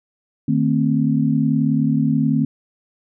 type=tone cluster; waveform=sine; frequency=154 / 225.1 / 263.8 Hz; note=D#3 / A3 / C4; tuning=-17 / +40 / +14 cents; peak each=-19 dBFS; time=0.48-2.45 s; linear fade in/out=5 ms; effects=none